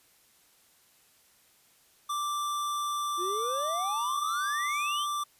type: tone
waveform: square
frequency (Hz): 1174.7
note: D6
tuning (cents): 0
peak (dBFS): -30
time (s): 2.09-5.24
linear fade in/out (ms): 10
type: exponential sweep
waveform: triangle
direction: up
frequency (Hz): 338.2 to 3322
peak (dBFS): -31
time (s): 3.17-5.07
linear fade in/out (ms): 50
effects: white hiss -63 dBFS RMS until 5.39 s + resampled to 32000 Hz